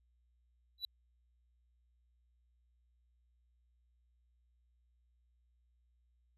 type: tone with exponential growth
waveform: triangle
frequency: 3951 Hz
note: B7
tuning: in tune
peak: -31 dBFS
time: 0.78-0.85 s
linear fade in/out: 2 ms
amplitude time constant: 15 ms
effects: added 60 Hz sine -70 dBFS peak until 6.37 s + resampled to 32000 Hz